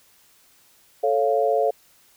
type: chord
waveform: sine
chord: A augmented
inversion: none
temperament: equal with one note detuned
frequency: 440 / 554.4 / 695.6 Hz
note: A4 / C#5 / E#5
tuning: 0 / 0 / -7 cents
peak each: -22 dBFS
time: 1.03-1.71 s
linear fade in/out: 10 ms
effects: white hiss -57 dBFS RMS until 2.16 s